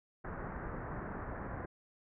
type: low-pass noise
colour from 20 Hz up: pink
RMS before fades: -42 dBFS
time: 0.24-1.66 s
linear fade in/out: 10 ms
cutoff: 1800 Hz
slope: 48 dB/octave
effects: none